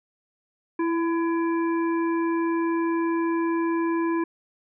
harmonic tone with a mistuned harmonic, 335.9 Hz, E4, 33 cents sharp, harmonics 1 / 3 / 5 / 7, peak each -22 / -30 / -37 / -42 dBFS, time 0.79-4.24 s, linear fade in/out 5 ms, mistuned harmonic 1, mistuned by -18 cents, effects none

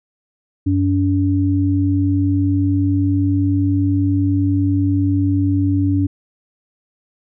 sine tone pair together, 95 / 285.1 Hz, F#2 / C#4, +46 / +49 cents, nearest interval octave + perfect fifth, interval 1903 cents, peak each -16 dBFS, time 0.66-6.07 s, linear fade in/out 10 ms, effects none

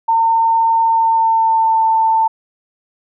sine tone with pitch glide, 908 to 892.4 Hz, A#5 to A5, -46 to +24 cents, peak -10 dBFS, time 0.08-2.28 s, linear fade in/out 10 ms, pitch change -30 cents, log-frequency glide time 0.84-1.84 s, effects none

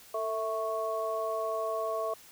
sine tone cluster, 447 / 657 / 1106 Hz, A4 / E5 / C#6, +27 / -6 / -4 cents, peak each -36 / -32 / -35 dBFS, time 0.14-2.14 s, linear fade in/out 5 ms, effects white hiss -54 dBFS RMS until 2.31 s

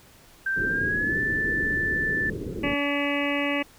sine tone with pitch glide, 1568 to 1760 Hz, G6 to A6, 0 to 0 cents, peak -23 dBFS, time 0.46-2.3 s, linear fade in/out 5 ms, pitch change +200 cents, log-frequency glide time 0.67-1.18 s
white low-pass noise, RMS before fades -32 dBFS, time 0.56-2.75 s, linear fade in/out 20 ms, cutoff 450 Hz, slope 48 dB/octave
harmonic tone, 285.7 Hz, D4, 48 cents flat, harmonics 1 / 2 / 3 / 4 / 6 / 7 / 8 / 9 / 10, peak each -27 / -30 / -37 / -35 / -38 / -31 / -33 / -33 / -36 dBFS, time 2.63-3.63 s, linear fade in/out 10 ms
effects pink hiss -53 dBFS RMS until 3.78 s

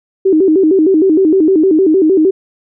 sine tone with vibrato, 346.3 Hz, F4, 15 cents flat, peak -6 dBFS, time 0.25-2.31 s, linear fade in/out 10 ms, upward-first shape square, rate 6.5 Hz, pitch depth 180 cents each way, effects none

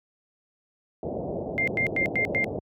white low-pass noise, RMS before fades -31 dBFS, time 1.03-2.59 s, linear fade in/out 2 ms, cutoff 690 Hz, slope 48 dB/octave
sine tone bursts, 2103 Hz, C7, 8 cents sharp, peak -22 dBFS, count 5, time 1.58-2.443 s, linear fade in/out 0 ms, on 95 ms, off 97 ms
effects high-pass 80 Hz 12 dB/octave

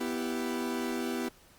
40% pulse chord, E minor, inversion second, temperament equal, 246.9 / 329.6 / 392 Hz, B3 / E4 / G4, 0 / 0 / 0 cents, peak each -33 / -36 / -36 dBFS, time 0-1.29 s, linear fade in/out 10 ms, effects pink hiss -59 dBFS RMS until 1.58 s + Opus 48 kbps

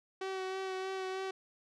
sawtooth tone with vibrato, 379.2 Hz, F#4, 43 cents sharp, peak -32 dBFS, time 0.21-1.31 s, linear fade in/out 5 ms, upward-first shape sine, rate 3.2 Hz, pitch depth 18 cents each way, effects low-pass 5000 Hz 12 dB/octave

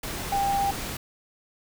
sine tone in noise, 795 Hz, G5, 24 cents sharp, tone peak -22 dBFS, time 0.32-0.71 s, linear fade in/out 5 ms, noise pink, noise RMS -33 dBFS, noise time 0.03-0.97 s, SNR +8 dB, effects none

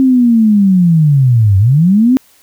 sine linear two-way sweep, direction down then up, 267.9 to 93.2 to 267.9 Hz, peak -5 dBFS, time 0-2.17 s, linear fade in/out 0 ms, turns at 1.58 s, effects white hiss -48 dBFS RMS until 2.42 s

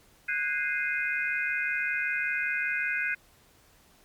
sine chord, Ab dominant seventh, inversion third, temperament equal with one note detuned, 1480 / 1625.2 / 2093 / 2489 Hz, Gb6 / Ab6 / C7 / Eb7, 0 / -38 / 0 / 0 cents, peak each -32 dBFS, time 0.28-3.15 s, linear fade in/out 10 ms, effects pink hiss -60 dBFS RMS until 4.04 s + MP3 96 kbps

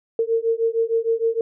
sine beating tone pair, 452.7 / 459.2 Hz, A4 / A#4, +49 / -26 cents, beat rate 6.5 Hz, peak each -21 dBFS, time 0.19-1.41 s, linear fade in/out 2 ms, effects none

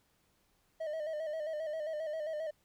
triangle tone with vibrato, 622.3 Hz, D#5, in tune, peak -33 dBFS, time 0.8-2.51 s, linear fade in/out 10 ms, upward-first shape square, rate 7.5 Hz, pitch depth 56 cents each way, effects pink hiss -73 dBFS RMS until 2.64 s

